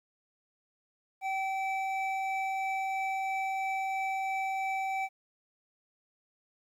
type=tone pair together; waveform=triangle; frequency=770 / 2313 Hz; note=G5 / D7; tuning=-31 / -27 cents; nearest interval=octave + perfect fifth; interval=1904 cents; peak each=-29 / -35 dBFS; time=1.21-5.09 s; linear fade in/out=50 ms; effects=11-bit